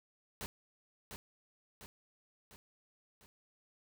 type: noise with echo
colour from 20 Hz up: pink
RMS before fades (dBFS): -42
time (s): 0.41-0.46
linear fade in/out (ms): 0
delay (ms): 700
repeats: 4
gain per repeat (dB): -5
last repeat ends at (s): 3.26
effects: none